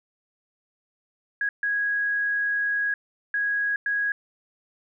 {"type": "tone bursts at uneven times", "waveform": "sine", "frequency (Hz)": 1655, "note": "G#6", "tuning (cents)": -6, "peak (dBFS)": -22, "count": 4, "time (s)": [[1.41, 1.49], [1.63, 2.94], [3.34, 3.76], [3.86, 4.12]], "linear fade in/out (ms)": 2, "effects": []}